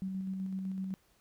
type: tone with tremolo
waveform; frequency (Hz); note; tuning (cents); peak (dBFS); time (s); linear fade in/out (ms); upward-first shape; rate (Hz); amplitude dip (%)
sine; 190; F#3; +46; -33; 0.02-0.94; 0; square; 7.9; 25
effects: pink hiss -69 dBFS RMS until 1.2 s